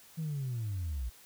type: linear sweep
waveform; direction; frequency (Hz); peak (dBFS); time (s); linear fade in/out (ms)
sine; down; 164.81 to 55; -31; 0.17-1.1; 20
effects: tanh soft clip ceiling -30 dBFS + white hiss -57 dBFS RMS until 1.25 s